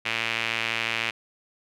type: tone with band-pass filter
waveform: sawtooth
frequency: 114 Hz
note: A#2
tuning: 38 cents flat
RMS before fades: -28 dBFS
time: 0.05-1.11 s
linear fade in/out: 10 ms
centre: 2500 Hz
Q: 2.9
effects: none